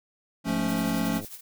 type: chord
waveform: square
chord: F augmented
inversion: none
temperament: equal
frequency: 174.61 / 220 / 277.2 Hz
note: F3 / A3 / C#4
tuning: 0 / 0 / 0 cents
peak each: -31 / -29 / -30 dBFS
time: 0.44-1.22 s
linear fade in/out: 50 ms
type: click train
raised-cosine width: 2 ms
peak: -28 dBFS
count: 81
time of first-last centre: 0.47-1.247 s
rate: 103 Hz
type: noise with tremolo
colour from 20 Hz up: blue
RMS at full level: -39 dBFS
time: 0.68-1.41 s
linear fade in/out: 10 ms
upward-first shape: triangle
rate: 11 Hz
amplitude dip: 75%
effects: none